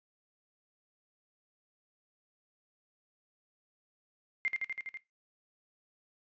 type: tone with echo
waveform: sine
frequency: 2105 Hz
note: C7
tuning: 10 cents sharp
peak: -28 dBFS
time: 4.45-4.48 s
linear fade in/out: 0 ms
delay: 82 ms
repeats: 6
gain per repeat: -2 dB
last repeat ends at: 4.972 s
effects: noise-tail reverb RT60 0.2 s tail -18 dB re dry + resampled to 16000 Hz